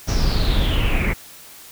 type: noise with low-pass filter sweep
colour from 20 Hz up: brown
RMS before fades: -18 dBFS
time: 0.07-1.14 s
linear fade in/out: 20 ms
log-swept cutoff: 5900 to 2100 Hz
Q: 8.2
effects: white hiss -42 dBFS RMS until 1.71 s